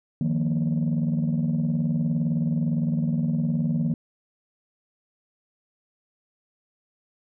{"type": "chord", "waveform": "sine", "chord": "Eb suspended second", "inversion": "none", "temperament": "just", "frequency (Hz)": [155.56, 175.01, 233.3], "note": ["Eb3", "F3", "Bb3"], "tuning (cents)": [0, 4, 2], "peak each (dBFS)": [-23, -26, -24], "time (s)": [0.21, 3.94], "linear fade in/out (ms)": 2, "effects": ["tanh soft clip ceiling -17 dBFS"]}